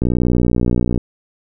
click train, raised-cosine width 3 ms, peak -4 dBFS, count 59, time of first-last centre 0.02-0.977 s, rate 60.6 Hz, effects none

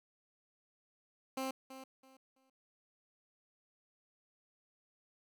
15% pulse tone with echo, 264.2 Hz, C4, 17 cents sharp, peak -30 dBFS, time 1.37-1.51 s, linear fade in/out 5 ms, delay 330 ms, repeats 3, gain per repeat -12 dB, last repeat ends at 2.5 s, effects none

